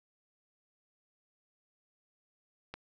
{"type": "click", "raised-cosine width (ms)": 0.3, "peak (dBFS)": -25, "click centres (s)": 2.74, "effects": []}